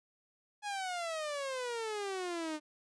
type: exponential sweep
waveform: sawtooth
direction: down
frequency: 843 to 300 Hz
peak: -32 dBFS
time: 0.62-2.6 s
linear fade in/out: 50 ms
effects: resampled to 22050 Hz